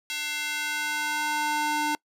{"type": "tone with high-pass filter sweep", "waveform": "square", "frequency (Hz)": 300, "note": "D4", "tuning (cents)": 37, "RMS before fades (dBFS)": -28, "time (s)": [0.1, 1.95], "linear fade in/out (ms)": 0, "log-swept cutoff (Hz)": [2600, 600], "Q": 1.4, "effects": ["noise-tail reverb RT60 0.1 s tail -25 dB re dry", "low-pass 12000 Hz 12 dB/octave"]}